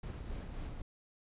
brown noise with tremolo, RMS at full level -40 dBFS, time 0.03-0.82 s, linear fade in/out 5 ms, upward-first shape triangle, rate 3.8 Hz, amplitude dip 45%, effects resampled to 8000 Hz

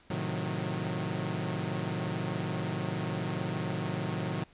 sawtooth chord, A diminished seventh, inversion none, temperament equal with one note detuned, 110 / 130.81 / 155.56 / 182.13 Hz, A2 / C3 / Eb3 / Gb3, 0 / 0 / 0 / -27 cents, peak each -34 / -34 / -32 / -32 dBFS, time 0.1-4.44 s, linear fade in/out 5 ms, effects pink hiss -60 dBFS RMS until 4.53 s + resampled to 8000 Hz

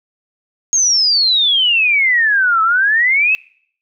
sine exponential two-way sweep, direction down then up, 6600 to 1291 to 2651 Hz, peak -10 dBFS, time 0.73-3.35 s, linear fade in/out 0 ms, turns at 2.62 s, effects noise-tail reverb RT60 0.6 s tail -24 dB re dry

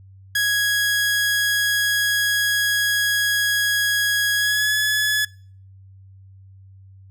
sawtooth tone with pitch glide, 1661.2 to 1704 Hz, G#6 to G#6, 0 to +44 cents, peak -14 dBFS, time 0.35-5.25 s, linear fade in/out 5 ms, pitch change +44 cents, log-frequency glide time 4.35-4.76 s, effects noise-tail reverb RT60 0.5 s tail -25 dB re dry + added 96 Hz sine -43 dBFS peak until 7.1 s

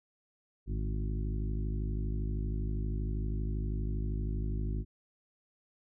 harmonic tone with a mistuned harmonic, 52.6 Hz, G#1, 23 cents sharp, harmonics 1 / 2 / 3 / 4 / 5 / 6 / 7, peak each -32 / -38 / -42 / -44 / -46 / -48 / -49 dBFS, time 0.66-4.85 s, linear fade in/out 50 ms, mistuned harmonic 3, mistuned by -77 cents, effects none

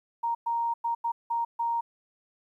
sine tone bursts at uneven times, 932.3 Hz, A#5, in tune, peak -25 dBFS, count 6, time 0.23-0.35 / 0.46-0.74 / 0.84-0.95 / 1.04-1.12 / 1.3-1.45 / 1.59-1.81 s, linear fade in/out 10 ms, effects 11-bit

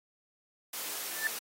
white noise, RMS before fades -38 dBFS, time 0.73-1.39 s, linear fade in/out 5 ms
sine tone with exponential growth, 1766 Hz, A6, 6 cents sharp, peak -23 dBFS, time 1.11-1.27 s, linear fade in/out 1 ms, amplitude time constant 34 ms
effects high-pass 300 Hz 12 dB/octave + AAC 48 kbps

